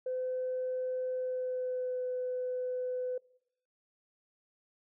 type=tone with pitch glide; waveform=sine; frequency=510 to 503.3 Hz; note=C5 to B4; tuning=-44 to +33 cents; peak=-31 dBFS; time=0.06-3.18 s; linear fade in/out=5 ms; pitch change=-23 cents; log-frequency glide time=1.12-2.04 s; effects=noise-tail reverb RT60 0.8 s tail -24 dB re dry + tanh soft clip ceiling -27 dBFS